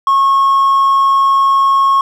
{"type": "tone", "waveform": "triangle", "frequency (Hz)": 1092, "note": "C#6", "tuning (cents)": -26, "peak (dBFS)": -5, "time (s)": [0.07, 2.01], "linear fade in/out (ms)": 2, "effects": ["tanh soft clip ceiling -2 dBFS"]}